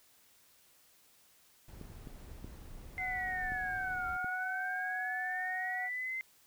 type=noise; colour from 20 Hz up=brown; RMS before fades=-49 dBFS; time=1.68-4.17 s; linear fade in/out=5 ms
type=clicks; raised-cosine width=3 ms; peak=-33 dBFS; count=5; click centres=1.813 / 2.072 / 2.445 / 3.52 / 4.245 s
type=harmonic tone; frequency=740 Hz; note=F#5; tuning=in tune; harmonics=1 / 2 / 3; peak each=-39 / -50 / -50 dBFS; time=2.97-5.9 s; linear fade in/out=50 ms
type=linear two-way sweep; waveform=sine; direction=down then up; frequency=2080 to 1382 to 2080 Hz; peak=-35 dBFS; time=2.98-6.21 s; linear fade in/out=0 ms; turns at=4.08 s
effects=white hiss -65 dBFS RMS until 6.46 s